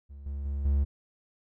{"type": "tone with level steps", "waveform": "triangle", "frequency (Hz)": 70.2, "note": "C#2", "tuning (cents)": 22, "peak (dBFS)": [-40, -30, -27, -20], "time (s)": [0.09, 0.85], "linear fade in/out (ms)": 20, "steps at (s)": [0.26, 0.45, 0.65], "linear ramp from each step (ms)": 2, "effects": []}